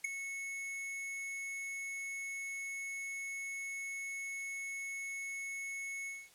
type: tone with ADSR envelope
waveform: square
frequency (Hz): 2200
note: C#7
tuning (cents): -14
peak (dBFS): -29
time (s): 0.04-6.3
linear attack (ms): 8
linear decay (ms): 7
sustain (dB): -11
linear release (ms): 230
effects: white hiss -63 dBFS RMS until 6.34 s + low-pass 12000 Hz 12 dB/octave